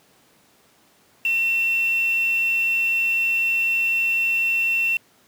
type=tone with quantisation; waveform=sine; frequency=2704 Hz; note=E7; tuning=43 cents sharp; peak=-18 dBFS; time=1.25-4.97 s; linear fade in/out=2 ms; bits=6; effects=pink hiss -57 dBFS RMS until 5.27 s + high-pass 150 Hz 12 dB/octave